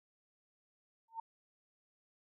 sine tone with exponential growth, 907 Hz, A#5, 48 cents flat, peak -35 dBFS, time 1.08-1.2 s, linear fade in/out 5 ms, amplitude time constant 24 ms, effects none

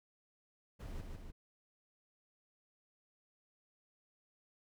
brown noise with echo, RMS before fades -44 dBFS, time 0.79-1.02 s, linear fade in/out 20 ms, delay 150 ms, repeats 2, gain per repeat -3 dB, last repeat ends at 1.32 s, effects none

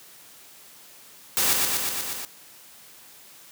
white noise with echo, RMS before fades -22 dBFS, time 1.37-1.53 s, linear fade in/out 0 ms, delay 120 ms, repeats 6, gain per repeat -2 dB, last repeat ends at 2.25 s, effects white hiss -49 dBFS RMS until 3.51 s + high-pass 100 Hz 12 dB/octave

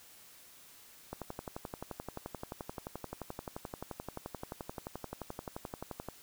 click train, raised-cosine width 1 ms, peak -25 dBFS, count 58, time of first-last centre 1.13-6.087 s, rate 11.5 Hz, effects white hiss -57 dBFS RMS until 6.22 s

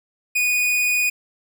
45% pulse tone, 2471 Hz, D#7, 13 cents flat, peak -17 dBFS, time 0.35-1.1 s, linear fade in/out 10 ms, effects none

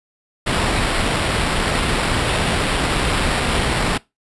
pink noise with sample-and-hold, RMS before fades -19 dBFS, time 0.46-3.98 s, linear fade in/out 10 ms, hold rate 6300 Hz, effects noise-tail reverb RT60 0.2 s tail -21 dB re dry + resampled to 24000 Hz

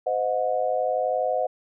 sine tone cluster, 513 / 625 / 726 Hz, C5 / D#5 / F#5, -34 / +8 / -33 cents, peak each -26 dBFS, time 0.06-1.47 s, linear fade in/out 10 ms, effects none

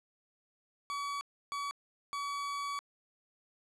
40% pulse tone bursts at uneven times, 1136 Hz, C#6, 42 cents sharp, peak -34 dBFS, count 3, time 0.9-1.21 / 1.52-1.71 / 2.13-2.79 s, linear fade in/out 0 ms, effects low-pass 8000 Hz 12 dB/octave + 12-bit

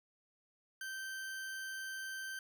40% pulse tone, 1556 Hz, G6, 13 cents flat, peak -40 dBFS, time 0.81-2.39 s, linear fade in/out 2 ms, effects none

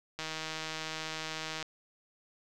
click train, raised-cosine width 0.2 ms, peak -20 dBFS, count 228, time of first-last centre 0.19-1.627 s, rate 158 Hz, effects none

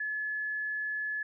sine tone, 1713 Hz, A6, 47 cents flat, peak -31 dBFS, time 0-1.23 s, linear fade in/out 5 ms, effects none

